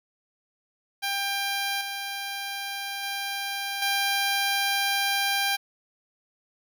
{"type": "tone with level steps", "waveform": "10% pulse", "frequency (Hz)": 795, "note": "G5", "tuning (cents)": 24, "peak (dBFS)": [-18, -23, -21, -15], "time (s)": [1.02, 5.57], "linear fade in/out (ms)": 20, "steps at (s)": [1.81, 3.03, 3.82], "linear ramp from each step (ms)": 2, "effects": []}